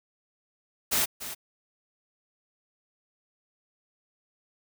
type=noise with echo; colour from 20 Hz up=white; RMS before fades=-25 dBFS; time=0.91-1.06 s; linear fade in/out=20 ms; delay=290 ms; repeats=1; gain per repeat=-12 dB; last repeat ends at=1.35 s; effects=none